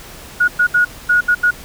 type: tone bursts at uneven times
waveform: sine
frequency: 1450 Hz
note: F#6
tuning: 35 cents flat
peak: -9 dBFS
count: 6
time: 0.4-0.48 / 0.59-0.67 / 0.74-0.85 / 1.09-1.21 / 1.28-1.35 / 1.43-1.51 s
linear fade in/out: 10 ms
effects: pink hiss -36 dBFS RMS until 1.64 s